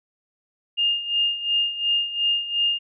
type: tone with tremolo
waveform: sine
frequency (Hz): 2824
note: F7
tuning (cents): +19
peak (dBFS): -17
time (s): 0.77-2.79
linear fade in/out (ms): 20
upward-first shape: sine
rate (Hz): 2.8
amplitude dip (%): 75
effects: none